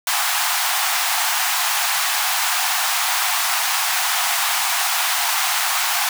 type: high-pass noise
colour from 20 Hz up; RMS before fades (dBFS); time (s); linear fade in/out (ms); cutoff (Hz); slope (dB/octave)
pink; -20; 0.07-6.09; 2; 700; 96
effects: none